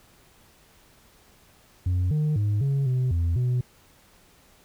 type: tone with pitch steps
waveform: sine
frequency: 90.4 / 152.2 / 103.8 / 138.2 / 127.6 / 84.5 / 124.5 Hz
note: F#2 / D#3 / G#2 / C#3 / C3 / E2 / B2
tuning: -40 / -38 / 0 / -5 / -43 / +43 / +14 cents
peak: -18 dBFS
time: 1.86-3.61 s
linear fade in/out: 5 ms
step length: 250 ms
effects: tanh soft clip ceiling -20 dBFS + pink hiss -57 dBFS RMS until 4.64 s